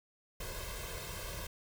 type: noise with comb filter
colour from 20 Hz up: pink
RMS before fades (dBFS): -42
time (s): 0.4-1.47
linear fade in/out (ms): 5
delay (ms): 1.9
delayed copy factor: +0.95
effects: none